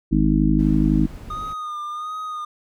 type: harmonic tone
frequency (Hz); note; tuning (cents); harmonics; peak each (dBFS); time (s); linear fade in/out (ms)
51.91; G#1; 0; 1 / 3 / 4 / 5 / 6; -21 / -21 / -21 / -21 / -21; 0.11-1.07; 20
type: noise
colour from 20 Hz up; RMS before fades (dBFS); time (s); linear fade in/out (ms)
brown; -36; 0.58-1.54; 20
type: tone with vibrato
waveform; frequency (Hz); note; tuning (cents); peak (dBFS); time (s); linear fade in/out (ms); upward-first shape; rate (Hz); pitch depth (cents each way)
triangle; 1227; D#6; -25; -25; 1.3-2.45; 5; sine; 1.4; 41
effects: none